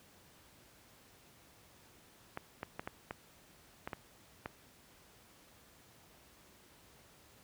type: clicks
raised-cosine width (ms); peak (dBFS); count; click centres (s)
0.5; -24; 8; 2.374 / 2.631 / 2.795 / 2.875 / 3.109 / 3.875 / 3.932 / 4.459
effects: pink hiss -62 dBFS RMS until 7.43 s + high-pass 60 Hz 12 dB/octave